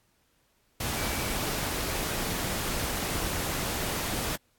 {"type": "tone in noise", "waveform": "sine", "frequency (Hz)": 2300, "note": "D7", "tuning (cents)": -37, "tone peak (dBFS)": -42, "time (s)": [0.96, 1.34], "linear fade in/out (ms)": 5, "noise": "pink", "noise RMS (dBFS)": -31, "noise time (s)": [0.8, 4.36], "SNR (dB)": -14, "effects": ["pink hiss -69 dBFS RMS until 4.58 s", "AAC 64 kbps"]}